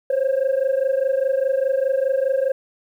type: tone pair together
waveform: sine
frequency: 522 / 546.9 Hz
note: C5 / C#5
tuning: -4 / -23 cents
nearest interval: minor second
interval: 81 cents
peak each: -18 dBFS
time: 0.1-2.52 s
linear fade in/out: 5 ms
effects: tanh soft clip ceiling -14 dBFS + 9-bit